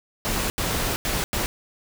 pink noise bursts at uneven times, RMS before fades -25 dBFS, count 4, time 0.25-0.5 / 0.58-0.96 / 1.05-1.24 / 1.33-1.46 s, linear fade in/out 0 ms, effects none

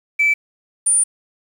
sine tone pair in turn, 2315 / 9260 Hz, D7 / D9, -25 / -25 cents, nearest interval 2 octaves, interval 2400 cents, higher second, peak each -11 dBFS, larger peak neither, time 0.19-0.34 / 0.86-1.04 s, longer second, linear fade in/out 10 ms, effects tanh soft clip ceiling -8 dBFS + 7-bit

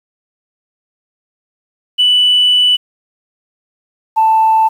sine tone pair in turn, 2973 / 883.9 Hz, F#7 / A5, +8 / +8 cents, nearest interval octave + major sixth, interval 2100 cents, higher first, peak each -6 dBFS, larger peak neither, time 1.98-2.77 / 4.16-4.69 s, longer first, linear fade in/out 20 ms, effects tanh soft clip ceiling -3 dBFS + 7-bit

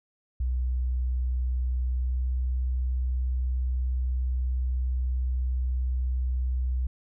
sine tone with pitch glide, 62.5 to 63.08 Hz, B1 to B1, +21 to +37 cents, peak -24 dBFS, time 0.4-6.87 s, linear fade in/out 5 ms, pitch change +16 cents, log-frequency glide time 1.93-2.2 s, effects none

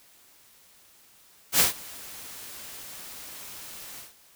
white noise with ADSR envelope, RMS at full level -18 dBFS, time 1.52-4.14 s, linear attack 77 ms, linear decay 130 ms, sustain -24 dB, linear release 160 ms, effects white hiss -57 dBFS RMS until 4.35 s

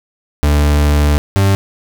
40% pulse tone pair in turn, 73.42 / 98 Hz, D2 / G2, 0 / 0 cents, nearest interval perfect fourth, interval 500 cents, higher second, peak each -8 dBFS, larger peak neither, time 0.43-1.18 / 1.36-1.55 s, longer first, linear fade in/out 0 ms, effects none

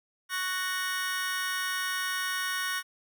sawtooth chord, F# major, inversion second, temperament just, 1110 / 1480 / 1850 Hz, C#6 / F#6 / A#6, +2 / 0 / -14 cents, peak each -32 / -29 / -30 dBFS, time 0.29-2.83 s, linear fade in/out 50 ms, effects none

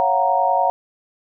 sine chord, Gb major seventh, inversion second, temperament equal with one note detuned, 554.4 / 689.6 / 740 / 932.3 Hz, Db5 / F5 / Gb5 / Bb5, 0 / -22 / 0 / 0 cents, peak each -23 / -21 / -19 / -19 dBFS, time 0-0.7 s, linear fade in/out 0 ms, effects none

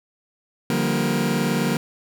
sawtooth chord, G minor seventh, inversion second, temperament just, 147 / 176.4 / 196 / 235.2 Hz, D3 / F3 / G3 / Bb3, +2 / +18 / 0 / +16 cents, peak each -22 / -22 / -22 / -19 dBFS, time 0.7-1.77 s, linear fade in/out 2 ms, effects none

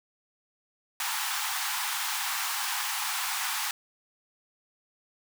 pink high-pass noise, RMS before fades -31 dBFS, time 1-3.71 s, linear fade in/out 2 ms, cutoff 780 Hz, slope 96 dB/octave, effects none

